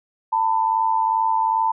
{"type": "tone pair together", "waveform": "sine", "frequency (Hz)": [893.5, 996], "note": ["A5", "B5"], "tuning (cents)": [26, 14], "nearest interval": "major second", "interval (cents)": 188, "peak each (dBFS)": [-18, -22], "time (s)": [0.32, 1.72], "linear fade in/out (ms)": 10, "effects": []}